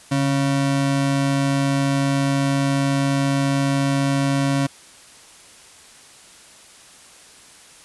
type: ring-modulated tone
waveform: square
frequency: 207.7 Hz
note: G#3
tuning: in tune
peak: -15 dBFS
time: 0.11-4.67 s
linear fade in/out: 10 ms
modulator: 67.2 Hz
effects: white hiss -46 dBFS RMS until 7.84 s + resampled to 24000 Hz